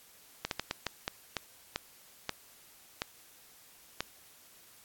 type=slowing click train; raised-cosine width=0.2 ms; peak=-14 dBFS; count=11; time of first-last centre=0.45-4.006 s; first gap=62 ms; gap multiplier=1.36; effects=white hiss -58 dBFS RMS until 4.84 s + AAC 64 kbps